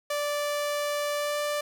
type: tone with pitch glide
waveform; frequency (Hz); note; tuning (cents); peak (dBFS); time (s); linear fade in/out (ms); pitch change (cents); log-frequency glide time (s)
sawtooth; 585 to 589.1; D5 to D5; -7 to +5; -23; 0.1-1.61; 5; +12; 1.16-1.4
effects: none